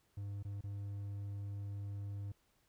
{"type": "tone with dropouts", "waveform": "triangle", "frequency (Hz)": 100.6, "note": "G2", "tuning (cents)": 45, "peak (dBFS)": -38, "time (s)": [0.17, 2.32], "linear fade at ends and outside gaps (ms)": 5, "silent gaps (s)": [[0.428, 0.449], [0.61, 0.638]], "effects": ["pink hiss -75 dBFS RMS until 2.68 s"]}